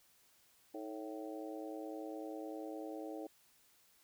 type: harmonic tone with a mistuned harmonic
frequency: 110 Hz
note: A2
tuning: in tune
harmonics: 3 / 4 / 5 / 6 / 7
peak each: -45 / -49 / -49 / -53 / -52 dBFS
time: 0.74-3.27 s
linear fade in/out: 5 ms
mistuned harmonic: 3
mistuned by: -73 cents
effects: white hiss -69 dBFS RMS until 4.03 s